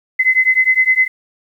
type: beating tone pair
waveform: sine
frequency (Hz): 2037 / 2046.8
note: C7 / C7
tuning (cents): -47 / -39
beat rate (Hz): 9.8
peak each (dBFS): -13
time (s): 0.19-1.08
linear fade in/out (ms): 10
effects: 8-bit